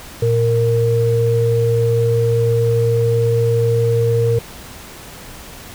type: tone pair together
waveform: sine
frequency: 115.54 / 464.3 Hz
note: A#2 / A#4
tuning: -15 / -7 cents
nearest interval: 2 octaves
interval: 2408 cents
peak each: -15 dBFS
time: 0.22-4.39 s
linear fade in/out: 5 ms
effects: pink hiss -36 dBFS RMS until 5.74 s